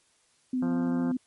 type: tone with vibrato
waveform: sine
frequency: 254.2 Hz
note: C4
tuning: 50 cents flat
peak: -25 dBFS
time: 0.53-1.17 s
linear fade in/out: 5 ms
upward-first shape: sine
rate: 13 Hz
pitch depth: 16 cents each way
type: harmonic tone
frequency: 174.61 Hz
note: F3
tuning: in tune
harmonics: 1 / 2 / 3 / 4 / 5 / 6 / 7 / 8 / 9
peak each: -32 / -38 / -42 / -44 / -46 / -48 / -49 / -50 / -51 dBFS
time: 0.62-1.12 s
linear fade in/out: 5 ms
effects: white hiss -66 dBFS RMS until 1.26 s + MP3 48 kbps